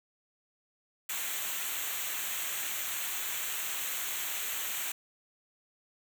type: noise with comb filter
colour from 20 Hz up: white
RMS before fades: -35 dBFS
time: 1.09-4.92 s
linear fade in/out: 5 ms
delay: 0.2 ms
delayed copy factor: -0.75
effects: none